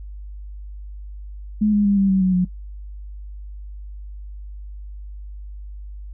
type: tone with pitch steps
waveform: sine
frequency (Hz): 211.7 / 206.3 / 201 / 195.82 / 190.79 / 185.9 / 181.13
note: G#3 / G#3 / G3 / G3 / G3 / F#3 / F#3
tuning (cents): +33 / -11 / +44 / -2 / -47 / +8 / -37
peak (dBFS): -14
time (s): 1.61-2.45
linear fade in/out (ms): 10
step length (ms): 120
effects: noise-tail reverb RT60 0.1 s tail -20 dB re dry + added 50 Hz sine -32 dBFS peak until 6.13 s